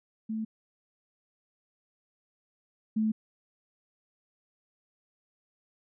sine tone pair in turn, 220 / 217.9 Hz, A3 / A3, 0 / -17 cents, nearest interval unison, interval 17 cents, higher first, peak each -30 / -24 dBFS, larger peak second, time 0.29-0.45 / 2.96-3.12 s, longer neither, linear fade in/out 10 ms, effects none

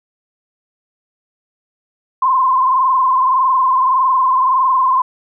sine tone with frequency modulation, 1039 Hz, C6, 12 cents flat, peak -10 dBFS, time 2.22-5.02 s, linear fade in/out 5 ms, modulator 21.7 Hz, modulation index 1.8, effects none

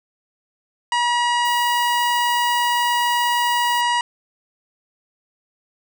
harmonic tone, 961 Hz, B5, 48 cents flat, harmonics 1 / 2 / 3 / 4 / 5 / 6 / 7 / 8 / 9, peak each -18 / -24 / -25 / -37 / -34 / -39 / -41 / -39 / -36 dBFS, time 0.92-4.01 s, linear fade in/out 2 ms
violet noise, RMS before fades -34 dBFS, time 1.45-3.81 s, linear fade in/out 2 ms
effects none

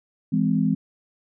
sine chord, E augmented, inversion none, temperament just, 164.81 / 206 / 257.5 Hz, E3 / G#3 / B#3, 0 / -14 / -28 cents, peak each -23 / -22 / -23 dBFS, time 0.32-0.75 s, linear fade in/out 10 ms, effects none

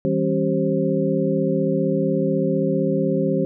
sine tone cluster, 161.1 / 196.9 / 271.6 / 386.8 / 530 Hz, E3 / G3 / C#4 / G4 / C5, -39 / +8 / -35 / -23 / +22 cents, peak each -24 dBFS, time 0.05-3.45 s, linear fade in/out 0 ms, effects none

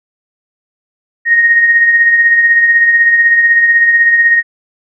sine tone with tremolo, 1864.7 Hz, A#6, in tune, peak -3 dBFS, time 1.25-4.43 s, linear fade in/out 50 ms, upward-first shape triangle, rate 16 Hz, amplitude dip 50%, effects none

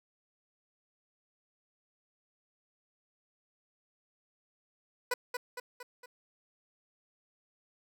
15% pulse tone with echo, 493.9 Hz, B4, in tune, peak -22 dBFS, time 5.11-5.14 s, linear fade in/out 5 ms, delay 230 ms, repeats 4, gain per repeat -5 dB, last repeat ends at 6.06 s, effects none

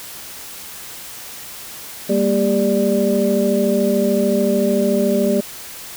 sine tone cluster, 198.4 / 232 / 397.5 / 589 Hz, G3 / A#3 / G4 / D5, +21 / -8 / +24 / +5 cents, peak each -19 dBFS, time 2.09-5.41 s, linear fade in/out 10 ms, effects tanh soft clip ceiling -3 dBFS + white hiss -34 dBFS RMS until 5.96 s

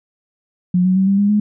sine tone with pitch steps, 180 / 185.49 / 191.14 / 196.97 / 203 / 209.2 Hz, F#3 / F#3 / G3 / G3 / G#3 / G#3, -47 / +5 / -43 / +9 / -39 / +13 cents, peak -11 dBFS, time 0.74-1.4 s, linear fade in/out 5 ms, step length 110 ms, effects none

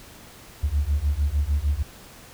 sine beating tone pair, 69.3 / 75.9 Hz, C#2 / D#2, 0 / -42 cents, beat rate 6.6 Hz, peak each -22 dBFS, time 0.63-1.83 s, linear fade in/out 10 ms, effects tanh soft clip ceiling -15 dBFS + pink hiss -46 dBFS RMS until 2.33 s

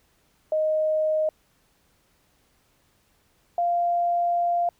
sine tone pair in turn, 622.3 / 695.1 Hz, D#5 / F5, 0 / -8 cents, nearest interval major second, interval 192 cents, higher second, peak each -20 dBFS, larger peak neither, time 0.52-1.29 / 3.58-4.69 s, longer second, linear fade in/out 2 ms, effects pink hiss -65 dBFS RMS until 4.79 s

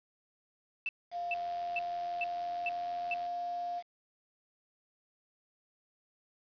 sine tone bursts, 2654 Hz, E7, 11 cents sharp, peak -31 dBFS, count 6, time 0.86-3.14 s, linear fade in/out 2 ms, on 30 ms, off 420 ms
sine tone with pitch glide, 698.5 to 702.5 Hz, F5 to F5, 0 to +10 cents, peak -34 dBFS, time 1.11-3.83 s, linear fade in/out 50 ms, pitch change +10 cents, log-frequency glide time 1.48-2.95 s
click train, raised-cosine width 0.2 ms, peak -36 dBFS, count 166, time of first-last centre 1.35-3.264 s, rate 86.2 Hz
effects resampled to 11025 Hz + 9-bit

